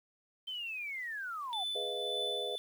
sine linear sweep, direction down, 3130 to 702 Hz, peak -37 dBFS, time 0.47-1.64 s, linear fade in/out 10 ms
triangle tone with tremolo, 3504 Hz, A7, 8 cents flat, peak -32 dBFS, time 1.53-2.58 s, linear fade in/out 0 ms, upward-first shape triangle, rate 1.8 Hz, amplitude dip 50%
sine chord, F half-diminished seventh, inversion first, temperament equal, 415.3 / 493.9 / 622.3 / 698.5 Hz, Ab4 / Cb5 / Eb5 / F5, 0 / 0 / 0 / 0 cents, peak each -41 / -40 / -43 / -44 dBFS, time 1.75-2.56 s, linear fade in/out 5 ms
effects 10-bit

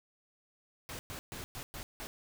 pink noise bursts at uneven times, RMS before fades -43 dBFS, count 6, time 0.89-0.99 / 1.1-1.19 / 1.32-1.44 / 1.55-1.63 / 1.74-1.83 / 2-2.07 s, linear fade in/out 0 ms, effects none

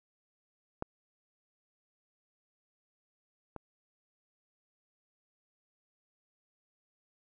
clicks, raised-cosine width 1 ms, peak -20 / -27 dBFS, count 2, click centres 0.824 / 3.563 s, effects none

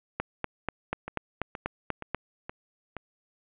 two click trains, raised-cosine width 0.5 ms, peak -21 / -13 dBFS, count 5 / 9, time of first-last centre 1.08-2.967 / 0.2-2.146 s, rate 2.12 / 4.11 Hz, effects resampled to 8000 Hz + 8-bit

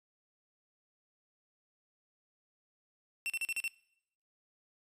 45% pulse tone bursts, 2700 Hz, E7, 41 cents sharp, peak -33 dBFS, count 6, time 3.26-3.678 s, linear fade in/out 0 ms, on 38 ms, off 38 ms, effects noise-tail reverb RT60 0.7 s tail -21 dB re dry + resampled to 32000 Hz

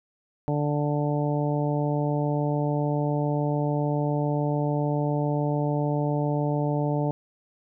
harmonic tone, 147 Hz, D3, 2 cents sharp, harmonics 1 / 2 / 3 / 4 / 5 / 6, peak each -25 / -29 / -32 / -31 / -35 / -35 dBFS, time 0.48-7.11 s, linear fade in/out 0 ms, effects none

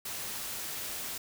white noise, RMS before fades -38 dBFS, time 0.05-1.18 s, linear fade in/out 5 ms, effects none

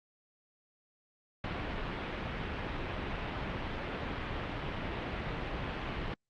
pink low-pass noise, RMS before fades -37 dBFS, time 1.44-6.14 s, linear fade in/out 2 ms, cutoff 3200 Hz, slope 24 dB/octave, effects Opus 48 kbps

